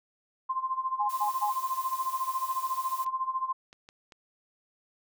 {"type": "tone with tremolo", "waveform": "sine", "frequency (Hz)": 1046.5, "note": "C6", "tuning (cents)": 0, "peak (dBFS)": -25, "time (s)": [0.49, 3.53], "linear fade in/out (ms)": 10, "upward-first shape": "sine", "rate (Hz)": 14, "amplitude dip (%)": 80}
{"type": "tone bursts", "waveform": "sine", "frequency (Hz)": 830.6, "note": "G#5", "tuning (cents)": 0, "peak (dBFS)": -26, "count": 3, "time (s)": [0.99, 1.51], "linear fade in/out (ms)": 20, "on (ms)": 100, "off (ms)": 110}
{"type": "noise", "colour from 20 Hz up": "blue", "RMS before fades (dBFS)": -43, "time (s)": [1.09, 3.05], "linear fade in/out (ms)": 10}
{"type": "clicks", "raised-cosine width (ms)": 0.2, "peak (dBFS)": -33, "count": 7, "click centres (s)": [1.934, 2.513, 2.667, 3.064, 3.729, 3.889, 4.122]}
{"effects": []}